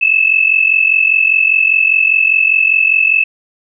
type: tone pair together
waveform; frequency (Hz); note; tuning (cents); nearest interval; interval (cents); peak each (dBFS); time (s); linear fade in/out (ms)
sine; 2592 / 2637; E7 / E7; -30 / 0; unison; 30; -11; 0.01-3.24; 10
effects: none